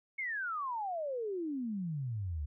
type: exponential sweep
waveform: sine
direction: down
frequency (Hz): 2219 to 69.3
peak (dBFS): -34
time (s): 0.18-2.46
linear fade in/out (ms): 10
effects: none